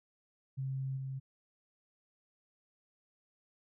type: tone with level steps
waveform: sine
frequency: 133.6 Hz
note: C3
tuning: 36 cents sharp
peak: -34 / -37 dBFS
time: 0.57-1.2 s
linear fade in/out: 20 ms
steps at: 0.96 s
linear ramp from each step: 20 ms
effects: none